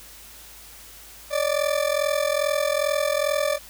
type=ring-modulated tone; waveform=40% pulse; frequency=587.3 Hz; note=D5; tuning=in tune; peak=-17 dBFS; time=1.3-3.59 s; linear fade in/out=50 ms; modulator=21.2 Hz; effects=added 53 Hz sine -52 dBFS peak until 3.69 s + white hiss -45 dBFS RMS until 3.69 s